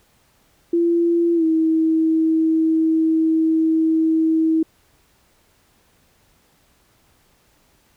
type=tone with pitch glide; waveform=sine; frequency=340 to 320.9 Hz; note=F4 to E4; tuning=-46 to -46 cents; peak=-14 dBFS; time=0.73-4.63 s; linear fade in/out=5 ms; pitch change=-100 cents; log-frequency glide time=1.35-1.44 s; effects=pink hiss -59 dBFS RMS until 7.96 s

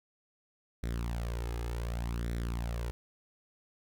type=tone with flanger; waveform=sawtooth; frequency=58.27 Hz; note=A#1; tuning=in tune; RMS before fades=-35 dBFS; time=0.83-2.91 s; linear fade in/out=0 ms; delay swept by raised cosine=0.52 to 2.42 ms; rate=0.67 Hz; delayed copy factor=+0.65; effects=none

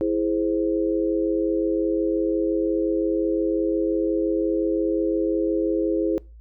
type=chord; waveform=sine; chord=E augmented; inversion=none; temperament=equal; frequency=329.6 / 415.3 / 523.3 Hz; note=E4 / G#4 / B#4; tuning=0 / 0 / 0 cents; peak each=-22 / -25 / -27 dBFS; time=0.01-6.18 s; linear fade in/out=0 ms; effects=noise-tail reverb RT60 0.3 s tail -24 dB re dry + added 56 Hz sine -42 dBFS peak until 6.4 s

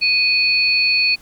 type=tone pair together; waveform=sine; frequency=2489 / 4411 Hz; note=D#7 / C#8; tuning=0 / -9 cents; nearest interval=minor seventh; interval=991 cents; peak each=-15 / -17 dBFS; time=0.01-1.16 s; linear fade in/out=20 ms; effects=pink hiss -48 dBFS RMS until 1.21 s

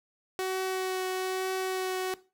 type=tone with vibrato; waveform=sawtooth; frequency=374.5 Hz; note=F#4; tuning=21 cents sharp; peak=-25 dBFS; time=0.39-2.14 s; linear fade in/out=0 ms; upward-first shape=triangle; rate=1.1 Hz; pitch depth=12 cents each way; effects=noise-tail reverb RT60 0.3 s tail -17 dB re dry

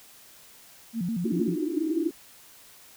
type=tone with vibrato; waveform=sine; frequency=200 Hz; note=G3; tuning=35 cents sharp; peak=-26 dBFS; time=0.93-1.57 s; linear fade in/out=50 ms; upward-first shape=square; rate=6.4 Hz; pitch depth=230 cents each way
type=band-pass noise; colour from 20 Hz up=pink; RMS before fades=-28 dBFS; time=1.25-2.11 s; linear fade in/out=5 ms; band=290 to 350 Hz; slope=96 dB/octave
effects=white hiss -52 dBFS RMS until 2.96 s

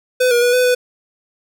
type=tone with pitch steps; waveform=square; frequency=504 / 478.6 / 487.5 / 501 / 496.4 Hz; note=B4 / A#4 / B4 / B4 / B4; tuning=+35 / +46 / -23 / +25 / +9 cents; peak=-12 dBFS; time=0.2-0.75 s; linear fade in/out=10 ms; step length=110 ms; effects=none

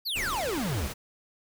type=exponential sweep; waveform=square; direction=down; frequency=4841 to 59.2 Hz; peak=-29 dBFS; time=0.05-0.88 s; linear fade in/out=20 ms
type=noise; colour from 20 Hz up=pink; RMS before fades=-37 dBFS; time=0.15-0.94 s; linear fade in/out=20 ms
effects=none

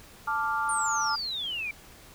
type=chord; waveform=sine; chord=D minor; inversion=second; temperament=equal; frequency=880 / 1174.7 / 1396.9 Hz; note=A5 / D6 / F6; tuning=0 / 0 / 0 cents; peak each=-30 dBFS; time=0.27-1.16 s; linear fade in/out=10 ms
type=exponential sweep; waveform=sine; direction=down; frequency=9180 to 2305 Hz; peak=-30 dBFS; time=0.69-1.71 s; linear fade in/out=2 ms
effects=pink hiss -51 dBFS RMS until 2.14 s

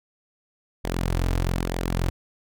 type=tone with flanger; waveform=sawtooth; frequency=43.77 Hz; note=F1; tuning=5 cents sharp; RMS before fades=-25 dBFS; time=0.84-2.1 s; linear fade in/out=10 ms; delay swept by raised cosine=0.72 to 5.52 ms; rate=1.1 Hz; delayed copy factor=-0.5; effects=none

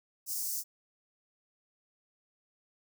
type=high-pass noise; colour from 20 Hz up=white; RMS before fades=-35 dBFS; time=0.26-0.64 s; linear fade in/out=50 ms; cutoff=5100 Hz; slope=48 dB/octave; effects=none

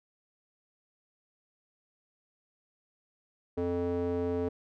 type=tone with band-pass filter; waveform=square; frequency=87.5 Hz; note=F2; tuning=4 cents sharp; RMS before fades=-31 dBFS; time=3.57-4.49 s; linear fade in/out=10 ms; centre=400 Hz; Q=2.7; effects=none

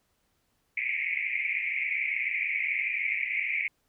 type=band-pass noise; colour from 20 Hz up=pink; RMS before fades=-30 dBFS; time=0.77-3.68 s; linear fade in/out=5 ms; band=2100 to 2400 Hz; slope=96 dB/octave; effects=pink hiss -73 dBFS RMS until 3.88 s

